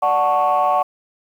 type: chord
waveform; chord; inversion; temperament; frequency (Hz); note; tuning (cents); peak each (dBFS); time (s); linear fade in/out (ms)
sine; D major seventh; none; equal; 587.3 / 740 / 880 / 1108.7; D5 / F#5 / A5 / C#6; 0 / 0 / 0 / 0; -21 / -16 / -21 / -18; 0.02-0.83; 10
effects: tanh soft clip ceiling -8 dBFS + 8-bit